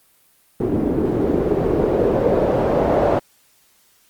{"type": "noise with low-pass filter sweep", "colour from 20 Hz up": "white", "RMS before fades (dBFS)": -18, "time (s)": [0.6, 3.19], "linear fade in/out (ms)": 2, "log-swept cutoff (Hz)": [320, 610], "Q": 2.6, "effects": ["white hiss -57 dBFS RMS until 4.09 s", "Opus 32 kbps"]}